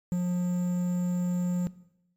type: tone with quantisation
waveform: triangle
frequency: 178 Hz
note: F3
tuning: 33 cents sharp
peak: -22 dBFS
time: 0.12-1.67 s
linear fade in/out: 0 ms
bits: 8
effects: noise-tail reverb RT60 0.8 s tail -18 dB re dry + MP3 64 kbps